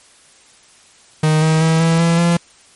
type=tone with pitch steps; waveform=45% pulse; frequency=155.4 / 158.39 / 161.44 / 164.55 / 167.71 / 170.94 Hz; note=D#3 / D#3 / E3 / E3 / E3 / F3; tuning=-2 / +31 / -36 / -3 / +30 / -37 cents; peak=-11 dBFS; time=1.23-2.37 s; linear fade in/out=5 ms; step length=190 ms; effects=white hiss -48 dBFS RMS until 2.75 s + MP3 48 kbps